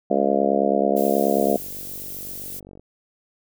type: harmonic tone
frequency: 69.3 Hz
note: C#2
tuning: in tune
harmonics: 3 / 4 / 5 / 6 / 7 / 8 / 9 / 10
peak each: -25 / -26 / -28 / -25 / -25 / -26 / -24 / -24 dBFS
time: 0.1-1.57 s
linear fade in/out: 10 ms
type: noise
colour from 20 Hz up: violet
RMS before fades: -34 dBFS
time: 0.96-2.6 s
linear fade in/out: 10 ms
type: click train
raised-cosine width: 2 ms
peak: -30 dBFS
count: 69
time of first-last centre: 1.37-2.796 s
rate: 47.7 Hz
effects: none